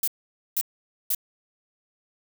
violet noise bursts, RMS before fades -24 dBFS, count 3, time 0.03-1.148 s, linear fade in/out 2 ms, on 46 ms, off 490 ms, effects none

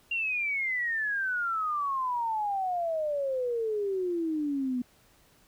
sine exponential sweep, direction down, 2794 to 243.2 Hz, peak -27 dBFS, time 0.11-4.82 s, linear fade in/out 5 ms, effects pink hiss -62 dBFS RMS until 5.47 s

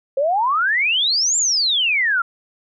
sine exponential two-way sweep, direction up then down, 523.3 to 7459 to 1339 Hz, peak -15 dBFS, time 0.17-2.22 s, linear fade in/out 5 ms, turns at 1.37 s, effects none

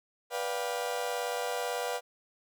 35% pulse chord, G dominant seventh, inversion first, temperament just, 490 / 588 / 705.6 / 784 Hz, B4 / D5 / F5 / G5, -14 / +2 / +18 / 0 cents, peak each -33 / -37 / -35 / -38 dBFS, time 0.3-2.01 s, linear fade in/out 50 ms, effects none

